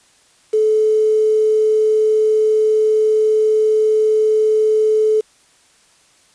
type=tone with quantisation; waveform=sine; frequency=432.6 Hz; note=A4; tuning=29 cents flat; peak=-11 dBFS; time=0.53-5.21 s; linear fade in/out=10 ms; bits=6; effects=white hiss -53 dBFS RMS until 6.34 s + resampled to 22050 Hz